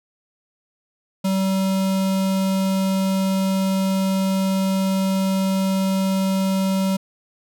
square tone with notch filter, 191.6 Hz, G3, 39 cents flat, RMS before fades -20 dBFS, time 1.24-6.97 s, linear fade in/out 10 ms, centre 1800 Hz, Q 2, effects none

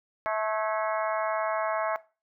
harmonic tone with a mistuned harmonic, 217.3 Hz, A3, 21 cents flat, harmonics 3 / 4 / 5 / 6 / 7 / 8 / 9 / 10, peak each -29 / -34 / -33 / -36 / -42 / -38 / -44 / -41 dBFS, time 0.26-1.96 s, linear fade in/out 0 ms, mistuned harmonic 8, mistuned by -75 cents, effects noise-tail reverb RT60 0.3 s tail -17 dB re dry

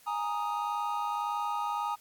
triangle chord, Ab suspended second, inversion none, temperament equal, 830.6 / 932.3 / 1244.5 Hz, Ab5 / Bb5 / Eb6, 0 / 0 / 0 cents, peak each -32 dBFS, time 0.06-1.96 s, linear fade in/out 20 ms, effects white hiss -59 dBFS RMS until 2 s + MP3 96 kbps

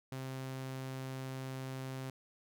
sawtooth tone, 131.8 Hz, C3, 13 cents sharp, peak -36 dBFS, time 0.12-2.1 s, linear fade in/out 2 ms, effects none

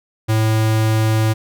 square tone, 110 Hz, A2, in tune, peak -14 dBFS, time 0.28-1.34 s, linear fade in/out 20 ms, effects none

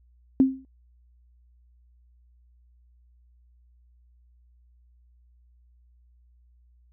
sine tone with exponential decay, 264.7 Hz, C4, 20 cents sharp, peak -11 dBFS, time 0.4-0.65 s, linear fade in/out 1 ms, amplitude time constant 53 ms, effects added 60 Hz sine -56 dBFS peak until 6.92 s

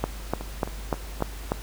two click trains, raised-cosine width 1 ms, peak -20 / -9 dBFS, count 4 / 6, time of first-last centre 0.41-1.206 / 0.04-1.519 s, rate 3.77 / 3.38 Hz, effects added 50 Hz sine -35 dBFS peak until 1.62 s + pink hiss -43 dBFS RMS until 1.62 s

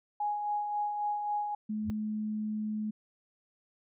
sine tone with tremolo, 831 Hz, G#5, 1 cent sharp, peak -28 dBFS, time 0.2-1.55 s, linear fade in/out 5 ms, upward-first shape sine, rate 3.7 Hz, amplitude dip 40%
sine tone, 214 Hz, A3, 48 cents flat, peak -31 dBFS, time 1.69-2.91 s, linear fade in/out 10 ms
sine tone with exponential growth, 91.3 Hz, F#2, 23 cents flat, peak -28 dBFS, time 1.81-1.9 s, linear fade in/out 0 ms, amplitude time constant 18 ms
effects none

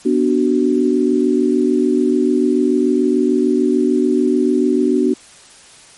sine chord, B minor, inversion none, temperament equal with one note detuned, 246.9 / 293.7 / 373.2 Hz, B3 / D4 / F#4, 0 / 0 / +15 cents, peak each -16 dBFS, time 0.05-5.14 s, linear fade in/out 10 ms, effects white hiss -43 dBFS RMS until 5.97 s + MP3 48 kbps

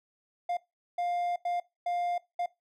triangle tone bursts at uneven times, 703 Hz, F5, 11 cents sharp, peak -26 dBFS, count 5, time 0.49-0.57 / 0.98-1.36 / 1.45-1.6 / 1.86-2.18 / 2.39-2.46 s, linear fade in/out 5 ms, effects noise-tail reverb RT60 0.2 s tail -20 dB re dry

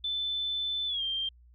sine tone with pitch glide, 3520 to 3172 Hz, A7 to G7, 0 to +20 cents, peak -29 dBFS, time 0.04-1.29 s, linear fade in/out 5 ms, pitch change -180 cents, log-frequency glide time 0.87-1.03 s, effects added 60 Hz sine -54 dBFS peak until 1.54 s

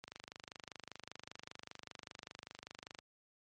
click train, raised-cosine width 0.2 ms, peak -29 dBFS, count 75, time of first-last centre 0.04-2.988 s, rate 25.1 Hz, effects high-pass 80 Hz 12 dB/octave + MP3 48 kbps

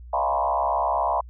sine tone with frequency modulation, 830.6 Hz, G#5, in tune, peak -20 dBFS, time 0.13-1.21 s, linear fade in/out 5 ms, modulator 67.9 Hz, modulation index 3.3, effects added 60 Hz sine -39 dBFS peak until 1.29 s

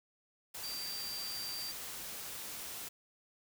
sine tone in noise, 4699 Hz, D8, in tune, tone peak -40 dBFS, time 0.63-1.72 s, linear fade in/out 10 ms, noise white, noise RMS -44 dBFS, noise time 0.54-2.89 s, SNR +1 dB, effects none

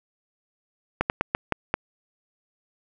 slowing click train, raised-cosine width 0.5 ms, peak -6 dBFS, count 6, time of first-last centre 1.01-1.74 s, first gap 89 ms, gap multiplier 1.25, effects none

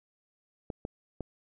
clicks, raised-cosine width 2 ms, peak -22 dBFS, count 3, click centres 0.702 / 0.851 / 1.207 s, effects none

